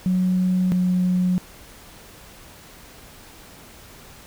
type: tone pair in turn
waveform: sine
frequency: 183.7 / 181.69 Hz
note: F#3 / F#3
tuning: -12 / -31 cents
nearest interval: unison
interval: 19 cents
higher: first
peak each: -16 dBFS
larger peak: neither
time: 0.06-0.72 / 0.72-1.38 s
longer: neither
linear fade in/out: 0 ms
effects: tanh soft clip ceiling -12 dBFS + pink hiss -45 dBFS RMS until 4.26 s